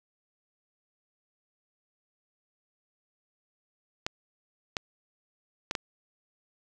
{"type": "clicks", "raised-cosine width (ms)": 0.2, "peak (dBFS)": -12, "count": 4, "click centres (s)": [4.065, 4.768, 5.711, 5.752], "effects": []}